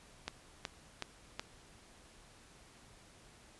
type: click train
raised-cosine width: 0.2 ms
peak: -20 dBFS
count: 4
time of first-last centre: 0.28-1.395 s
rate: 2.69 Hz
effects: pink hiss -60 dBFS RMS until 3.59 s + resampled to 24000 Hz